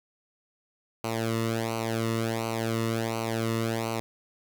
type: tone with flanger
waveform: sawtooth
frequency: 113.6 Hz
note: A#2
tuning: 44 cents flat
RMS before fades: -29 dBFS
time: 1.04-4 s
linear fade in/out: 0 ms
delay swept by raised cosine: 0.57 to 1.28 ms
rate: 1.4 Hz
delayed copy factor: -0.85
effects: 9-bit

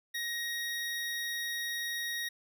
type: tone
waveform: 25% pulse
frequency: 1881 Hz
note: A#6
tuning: 15 cents sharp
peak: -30 dBFS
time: 0.14-2.29 s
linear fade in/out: 10 ms
effects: none

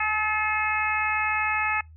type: harmonic tone with a mistuned harmonic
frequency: 428.3 Hz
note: A4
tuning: 47 cents flat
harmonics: 2 / 3 / 4 / 5 / 6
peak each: -29 / -29 / -29 / -29 / -29 dBFS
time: 0-1.81 s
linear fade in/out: 5 ms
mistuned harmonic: 4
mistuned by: +17 cents
effects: noise-tail reverb RT60 0.2 s tail -26 dB re dry + added 79 Hz sine -45 dBFS peak until 1.96 s

